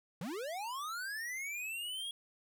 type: linear sweep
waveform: square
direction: up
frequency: 146.83 to 3322 Hz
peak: -39 dBFS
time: 0.21-2.11 s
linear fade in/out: 2 ms
effects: none